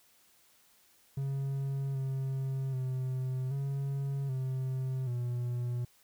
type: tone with pitch steps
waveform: triangle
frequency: 137 / 134 / 129.4 / 138.3 / 130.7 / 121.8 Hz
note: C#3 / C3 / C3 / C#3 / C3 / B2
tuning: -20 / +42 / -19 / -4 / -1 / -24 cents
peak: -29 dBFS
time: 1.17-5.85 s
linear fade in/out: 5 ms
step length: 780 ms
effects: white hiss -65 dBFS RMS until 6.03 s